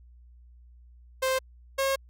sawtooth tone pair in turn, 523.3 / 541.4 Hz, C5 / C#5, 0 / -41 cents, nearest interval minor second, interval 59 cents, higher second, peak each -20 dBFS, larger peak neither, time 1.22-1.39 / 1.78-1.96 s, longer second, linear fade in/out 10 ms, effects added 60 Hz sine -50 dBFS peak until 2.09 s + AAC 64 kbps

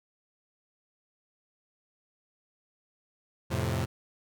sawtooth chord, F major, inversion none, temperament equal, 87.31 / 110 / 130.81 Hz, F2 / A2 / C3, 0 / 0 / 0 cents, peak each -28 dBFS, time 3.5-3.86 s, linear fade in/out 20 ms, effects none

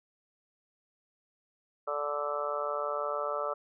harmonic tone, 146.2 Hz, D3, 7 cents flat, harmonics 3 / 4 / 5 / 6 / 7 / 8 / 9, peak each -39 / -34 / -43 / -44 / -44 / -37 / -36 dBFS, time 1.87-3.54 s, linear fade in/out 10 ms, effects none

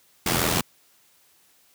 pink noise with amplitude modulation, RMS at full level -19 dBFS, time 0.26-0.61 s, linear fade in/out 5 ms, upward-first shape sine, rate 84.1 Hz, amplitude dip 70%, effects white hiss -60 dBFS RMS until 1.74 s + high-pass 80 Hz 12 dB/octave

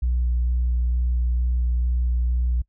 sine tone with vibrato, 60.6 Hz, B1, 32 cents flat, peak -17 dBFS, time 0.02-2.62 s, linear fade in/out 10 ms, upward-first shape square, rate 2.2 Hz, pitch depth 11 cents each way, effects noise-tail reverb RT60 0.1 s tail -24 dB re dry + tanh soft clip ceiling -16 dBFS

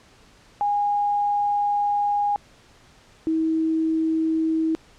sine tone pair in turn, 820 / 320.8 Hz, G#5 / E4, -22 / -47 cents, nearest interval octave + major third, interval 1625 cents, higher first, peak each -19 dBFS, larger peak neither, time 0.61-2.36 / 3.27-4.75 s, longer first, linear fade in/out 0 ms, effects pink hiss -53 dBFS RMS until 4.98 s + low-pass 7000 Hz 12 dB/octave

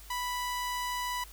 sawtooth tone, 987.8 Hz, B5, in tune, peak -28 dBFS, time 0.1-1.24 s, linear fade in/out 5 ms, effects added 50 Hz sine -49 dBFS peak until 1.32 s + white hiss -53 dBFS RMS until 1.32 s

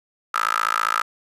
15% pulse tone with high-pass filter, 55 Hz, A1, in tune, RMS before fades -22 dBFS, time 0.34-1.02 s, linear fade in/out 5 ms, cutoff 1300 Hz, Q 7.4, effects resampled to 32000 Hz

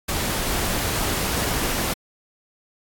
pink noise, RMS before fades -24 dBFS, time 0.08-1.94 s, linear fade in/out 10 ms, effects AAC 64 kbps

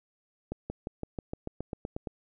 accelerating click train, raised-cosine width 2 ms, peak -21 dBFS, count 12, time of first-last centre 0.52-2.072 s, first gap 180 ms, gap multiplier 0.95, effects none

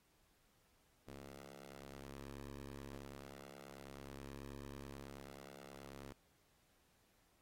10% pulse ring-modulated tone, 69.3 Hz, C#2, in tune, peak -39 dBFS, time 1.07-6.13 s, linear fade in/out 10 ms, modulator 173 Hz, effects pink hiss -75 dBFS RMS until 7.41 s + AAC 48 kbps

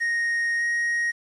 triangle tone with pitch glide, 1864.7 to 1878.8 Hz, A#6 to A#6, 0 to +13 cents, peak -20 dBFS, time 0-1.12 s, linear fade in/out 20 ms, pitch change +13 cents, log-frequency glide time 0.58-0.63 s, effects resampled to 24000 Hz + 9-bit

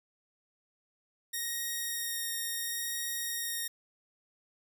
5% pulse tone with vibrato, 1864.7 Hz, A#6, in tune, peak -23 dBFS, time 1.33-3.68 s, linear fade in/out 10 ms, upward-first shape sine, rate 0.72 Hz, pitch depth 10 cents each way, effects none

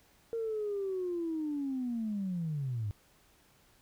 sine linear sweep, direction down, 462.9 to 98 Hz, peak -31 dBFS, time 0.33-2.91 s, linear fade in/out 0 ms, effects tanh soft clip ceiling -27 dBFS + pink hiss -65 dBFS RMS until 3.81 s

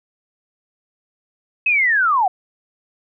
sine linear sweep, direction down, 2593 to 708 Hz, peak -13 dBFS, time 1.66-2.28 s, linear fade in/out 5 ms, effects none

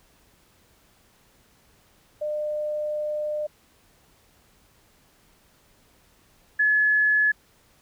sine tone pair in turn, 602 / 1707.6 Hz, D5 / G#6, +43 / +48 cents, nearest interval octave + tritone, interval 1805 cents, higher second, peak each -25 / -17 dBFS, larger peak second, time 2.21-3.47 / 6.59-7.32 s, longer first, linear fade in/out 10 ms, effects pink hiss -60 dBFS RMS until 7.81 s

